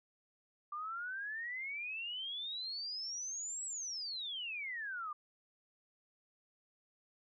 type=exponential two-way sweep; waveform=sine; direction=up then down; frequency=1175 to 7902 to 1175 Hz; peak=-39 dBFS; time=0.72-5.13 s; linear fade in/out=5 ms; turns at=3.65 s; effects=none